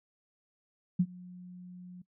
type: tone with ADSR envelope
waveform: sine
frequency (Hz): 180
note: F#3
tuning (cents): -47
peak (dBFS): -20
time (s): 0.99-2.02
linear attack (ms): 10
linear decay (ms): 57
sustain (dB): -24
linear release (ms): 6
effects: noise-tail reverb RT60 0.1 s tail -20 dB re dry